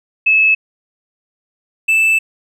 sine / triangle tone pair in turn, 2599 / 2638 Hz, E7 / E7, -25 / +1 cents, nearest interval unison, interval 26 cents, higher second, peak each -8 dBFS, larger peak neither, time 0.26-0.55 / 1.88-2.19 s, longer second, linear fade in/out 10 ms, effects none

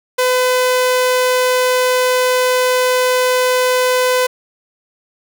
sawtooth tone, 505 Hz, B4, 39 cents sharp, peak -8 dBFS, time 0.18-4.27 s, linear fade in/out 10 ms, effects none

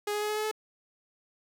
sawtooth tone with pitch steps, 414.5 / 417.9 / 421.3 / 424.7 / 428.1 / 431.6 Hz, G#4 / G#4 / G#4 / G#4 / A4 / A4, -3 / +11 / +25 / +39 / -47 / -33 cents, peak -25 dBFS, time 0.07-0.514 s, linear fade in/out 5 ms, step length 74 ms, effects none

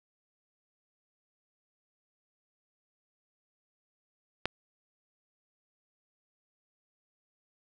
click, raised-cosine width 0.3 ms, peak -12 dBFS, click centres 4.456 s, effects none

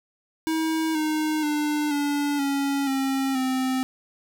square tone with pitch steps, 320 / 309.1 / 298.6 / 288.4 / 278.6 / 269.1 / 259.9 Hz, D#4 / D#4 / D4 / D4 / C#4 / C4 / C4, +49 / -11 / +29 / -31 / +9 / +49 / -11 cents, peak -23 dBFS, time 0.47-3.83 s, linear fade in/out 0 ms, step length 480 ms, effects none

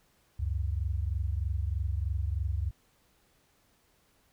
sine tone pair together, 69.3 / 92.5 Hz, C#2 / F#2, 0 / 0 cents, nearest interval perfect fourth, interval 500 cents, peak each -30 / -32 dBFS, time 0.39-2.71 s, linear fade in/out 10 ms, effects pink hiss -68 dBFS RMS until 4.32 s

